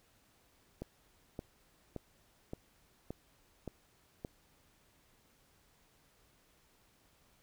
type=click train; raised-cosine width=2 ms; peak=-27 dBFS; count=7; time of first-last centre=0.82-4.249 s; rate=1.75 Hz; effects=pink hiss -69 dBFS RMS until 7.42 s

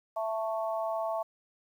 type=harmonic tone; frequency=221.1 Hz; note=A3; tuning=9 cents sharp; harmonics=3 / 4 / 5; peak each=-31 / -36 / -38 dBFS; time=0.16-1.23 s; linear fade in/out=10 ms; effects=10-bit

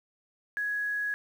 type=tone with quantisation; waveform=sine; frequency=1671 Hz; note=G#6; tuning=10 cents sharp; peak=-28 dBFS; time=0.57-1.14 s; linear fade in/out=0 ms; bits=9; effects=none

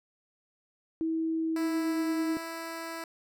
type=tone with pitch glide; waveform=sine; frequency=323.5 to 319.8 Hz; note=E4 to D#4; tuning=-32 to +48 cents; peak=-27 dBFS; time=1.01-2.37 s; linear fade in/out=0 ms; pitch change=-20 cents; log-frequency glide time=1.36-2.08 s
type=tone; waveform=10% pulse; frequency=329.6 Hz; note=E4; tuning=in tune; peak=-28 dBFS; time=1.56-3.04 s; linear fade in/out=2 ms
effects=none

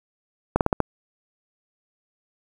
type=slowing click train; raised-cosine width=1 ms; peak=-4 dBFS; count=5; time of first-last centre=0.56-0.803 s; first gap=48 ms; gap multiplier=1.16; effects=7-bit

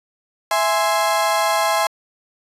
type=chord; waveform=35% pulse; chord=E augmented; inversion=none; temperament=equal; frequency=659.3 / 830.6 / 1046.5 Hz; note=E5 / G#5 / B#5; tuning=0 / 0 / 0 cents; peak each=-19 dBFS; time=0.51-1.87 s; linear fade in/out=2 ms; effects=resampled to 32000 Hz

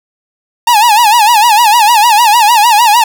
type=tone with vibrato; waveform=45% pulse; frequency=895 Hz; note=A5; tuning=29 cents sharp; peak=-4 dBFS; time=0.67-3.04 s; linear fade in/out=5 ms; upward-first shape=sine; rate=6.6 Hz; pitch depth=150 cents each way; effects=none

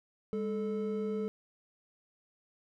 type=tone pair together; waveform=triangle; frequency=203.1 / 436.1 Hz; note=G#3 / A4; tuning=-38 / -15 cents; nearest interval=octave + minor second; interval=1323 cents; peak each=-33 / -32 dBFS; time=0.33-1.28 s; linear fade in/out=0 ms; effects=none

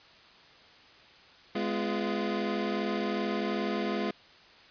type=tone cluster; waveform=25% pulse; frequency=208 / 250.6 / 344.3 Hz; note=G#3 / B3 / F4; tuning=+3 / +25 / -25 cents; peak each=-28 / -32 / -30 dBFS; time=1.55-4.11 s; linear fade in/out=5 ms; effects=white hiss -55 dBFS RMS until 4.7 s + resampled to 11025 Hz

